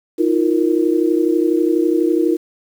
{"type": "chord", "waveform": "sine", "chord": "Eb suspended second", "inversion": "none", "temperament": "equal with one note detuned", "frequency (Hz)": [317.1, 349.2, 466.2], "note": ["Eb4", "F4", "Bb4"], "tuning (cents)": [33, 0, 0], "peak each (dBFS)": [-16, -16, -21], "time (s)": [0.18, 2.37], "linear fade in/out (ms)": 20, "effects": ["7-bit"]}